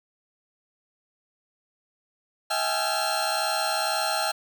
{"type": "tone cluster", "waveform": "35% pulse", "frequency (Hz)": [645, 779, 841, 1368, 4172], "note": ["E5", "G5", "G#5", "F6", "C8"], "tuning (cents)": [-38, -11, 22, -36, -6], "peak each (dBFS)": -29, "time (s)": [2.5, 4.32], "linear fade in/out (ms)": 10, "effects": []}